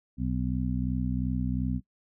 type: harmonic tone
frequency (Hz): 62.8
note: B1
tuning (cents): +30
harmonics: 1 / 2 / 3 / 4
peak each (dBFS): -32 / -32 / -32 / -32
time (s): 0.17-1.81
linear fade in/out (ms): 50
effects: noise-tail reverb RT60 0.1 s tail -20 dB re dry